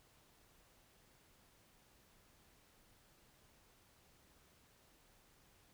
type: silence
effects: pink hiss -69 dBFS RMS until 5.73 s